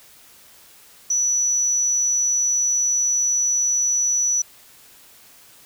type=tone; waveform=sine; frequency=5920 Hz; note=F#8; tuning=in tune; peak=-17 dBFS; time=1.1-4.42 s; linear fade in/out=5 ms; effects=white hiss -49 dBFS RMS until 5.65 s